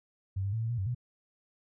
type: tone with pitch steps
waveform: sine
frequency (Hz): 96.3 / 99.2 / 112.5 / 113.5 / 119.6 / 95.6 / 122.5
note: G2 / G2 / A2 / A#2 / A#2 / G2 / B2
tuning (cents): -30 / +21 / +39 / -46 / +45 / -43 / -14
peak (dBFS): -29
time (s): 0.36-0.948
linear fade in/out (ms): 10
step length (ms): 84
effects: none